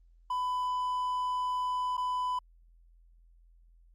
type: tone with dropouts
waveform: triangle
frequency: 1000 Hz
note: B5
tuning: 21 cents sharp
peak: -27 dBFS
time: 0.3-2.39 s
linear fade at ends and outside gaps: 5 ms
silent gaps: 1.97-1.977 s
effects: added 42 Hz sine -57 dBFS peak until 3.94 s + Opus 32 kbps